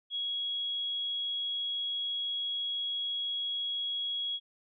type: tone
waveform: sine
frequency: 3322 Hz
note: G#7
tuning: in tune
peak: -31 dBFS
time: 0.1-4.4 s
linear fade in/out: 50 ms
effects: none